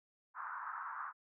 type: band-pass noise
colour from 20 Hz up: pink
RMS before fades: -44 dBFS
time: 0.34-1.13 s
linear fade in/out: 50 ms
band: 970 to 1500 Hz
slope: 48 dB/octave
effects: none